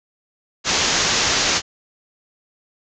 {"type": "low-pass noise", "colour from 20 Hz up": "white", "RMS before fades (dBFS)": -19, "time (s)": [0.64, 1.62], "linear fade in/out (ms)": 50, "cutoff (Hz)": 7000, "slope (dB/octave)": 96, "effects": []}